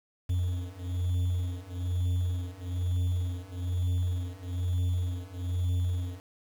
triangle beating tone pair, 88.8 / 89.9 Hz, F2 / F#2, +29 / -49 cents, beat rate 1.1 Hz, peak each -29 / -28 dBFS, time 0.29-6.21 s, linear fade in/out 10 ms, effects 8-bit

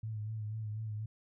sine tone with vibrato, 108.2 Hz, A2, 29 cents flat, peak -36 dBFS, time 0.03-1.06 s, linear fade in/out 5 ms, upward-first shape sine, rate 4.1 Hz, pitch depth 43 cents each way, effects none

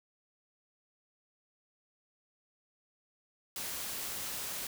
white noise, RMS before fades -39 dBFS, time 3.56-4.67 s, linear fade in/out 2 ms, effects none

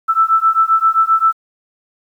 sine beating tone pair, 1318.5 / 1326.1 Hz, E6 / E6, 0 / +10 cents, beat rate 7.6 Hz, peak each -13 dBFS, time 0.08-1.33 s, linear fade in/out 20 ms, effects 8-bit

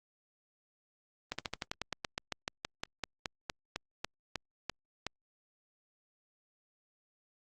slowing click train, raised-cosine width 0.2 ms, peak -17 dBFS, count 22, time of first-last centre 1.32-5.066 s, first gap 66 ms, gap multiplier 1.09, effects Opus 32 kbps

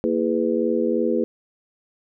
harmonic tone with a mistuned harmonic, 82.9 Hz, E2, 10 cents sharp, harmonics 3 / 4 / 5 / 6, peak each -24 / -24 / -24 / -24 dBFS, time 0.04-1.24 s, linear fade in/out 0 ms, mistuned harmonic 3, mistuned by -120 cents, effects none

